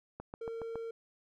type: click train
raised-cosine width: 1 ms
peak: -28 dBFS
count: 5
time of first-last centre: 0.2-0.756 s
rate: 7.19 Hz
type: tone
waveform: triangle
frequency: 456.9 Hz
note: A#4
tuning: 35 cents flat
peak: -36 dBFS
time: 0.41-0.91 s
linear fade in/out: 5 ms
effects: none